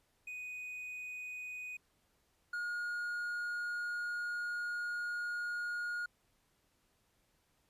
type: tone pair in turn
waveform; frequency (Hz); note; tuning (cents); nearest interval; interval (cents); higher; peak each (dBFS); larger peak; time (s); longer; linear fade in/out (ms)
triangle; 2489 / 1433.9; D#7 / F6; 0 / +45; minor seventh; 955; first; -40 / -34; second; 0.27-1.77 / 2.53-6.06; second; 5
effects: pink hiss -75 dBFS RMS until 7.69 s + resampled to 32000 Hz